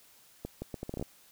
accelerating click train, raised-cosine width 2 ms, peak -23 dBFS, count 10, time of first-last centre 0.45-1.026 s, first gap 170 ms, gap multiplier 0.72, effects white hiss -60 dBFS RMS until 1.31 s

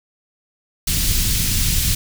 pink band-stop noise, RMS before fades -18 dBFS, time 0.87-1.95 s, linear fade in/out 5 ms, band 140 to 3600 Hz, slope 12 dB/octave, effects none

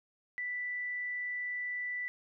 sine tone, 1976 Hz, B6, in tune, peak -34 dBFS, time 0.38-2.08 s, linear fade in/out 0 ms, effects none

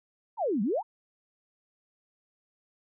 sine exponential two-way sweep, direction down then up, 987.8 to 185 to 987.8 Hz, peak -25 dBFS, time 0.37-0.83 s, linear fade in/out 50 ms, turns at 0.62 s, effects none

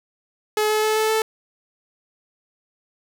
sawtooth tone with pitch steps, 426.4 / 429.6 / 432.9 / 436.1 / 439.4 Hz, G#4 / A4 / A4 / A4 / A4, +46 / -41 / -28 / -15 / -2 cents, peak -14 dBFS, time 0.57-1.22 s, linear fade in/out 2 ms, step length 130 ms, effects none

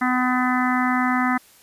harmonic tone, 252 Hz, B3, 35 cents sharp, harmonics 1 / 3 / 4 / 5 / 6 / 7 / 8, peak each -21 / -26 / -28 / -25 / -31 / -28 / -29 dBFS, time 0.01-1.38 s, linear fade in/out 10 ms, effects white hiss -52 dBFS RMS until 1.62 s + resampled to 32000 Hz

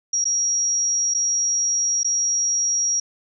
sine tone with dropouts, 5670 Hz, F8, 25 cents sharp, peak -18 dBFS, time 0.13-3 s, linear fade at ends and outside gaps 5 ms, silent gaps 0.243-0.253 / 1.14-1.146 / 2.033-2.045 s, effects none

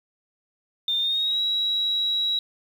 sine tone with pitch glide, 3614 to 3873 Hz, A7 to B7, +46 to -35 cents, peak -21 dBFS, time 0.88-2.39 s, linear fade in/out 2 ms, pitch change +119 cents, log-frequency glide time 0.99-1.4 s, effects 8-bit

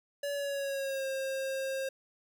square tone with pitch glide, 570 to 534.9 Hz, C#5 to C5, +48 to +38 cents, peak -33 dBFS, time 0.23-1.89 s, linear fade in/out 5 ms, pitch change -110 cents, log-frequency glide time 0.33-1.06 s, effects none

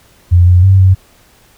sine tone with pitch steps, 88 / 89.5 / 95.9 / 94.1 Hz, F2 / F2 / G2 / F#2, +14 / +43 / -37 / +30 cents, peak -3 dBFS, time 0.31-0.95 s, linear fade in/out 20 ms, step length 160 ms, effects pink hiss -47 dBFS RMS until 1.57 s

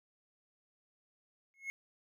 triangle tone with exponential growth, 2174 Hz, C#7, 34 cents flat, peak -32 dBFS, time 1.54-1.7 s, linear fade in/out 0 ms, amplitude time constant 34 ms, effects none

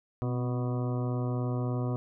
harmonic tone with a mistuned harmonic, 123.3 Hz, B2, 2 cents flat, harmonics 1 / 2 / 3 / 4 / 5 / 6 / 8 / 9 / 10, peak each -29 / -35 / -39 / -41 / -43 / -45 / -47 / -48 / -49 dBFS, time 0.22-1.96 s, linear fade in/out 0 ms, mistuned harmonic 2, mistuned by +47 cents, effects none

